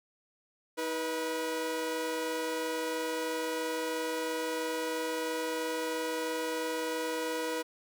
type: tone pair together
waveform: sawtooth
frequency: 317.4 / 487.6 Hz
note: D#4 / B4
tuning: +35 / -22 cents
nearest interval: perfect fifth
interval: 743 cents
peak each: -33 / -29 dBFS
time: 0.77-7.63 s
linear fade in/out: 20 ms
effects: none